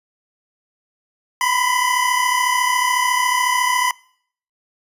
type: tone pair together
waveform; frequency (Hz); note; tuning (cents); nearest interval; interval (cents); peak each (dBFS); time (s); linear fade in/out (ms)
25% pulse; 982 / 1016; B5 / B5; -10 / +49; minor second; 59; -15; 1.41-3.91; 2
effects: noise-tail reverb RT60 0.6 s tail -23 dB re dry + resampled to 32000 Hz